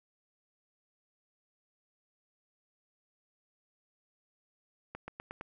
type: accelerating click train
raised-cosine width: 0.5 ms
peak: -26 dBFS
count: 5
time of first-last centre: 4.95-5.411 s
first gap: 130 ms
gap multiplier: 0.92
effects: none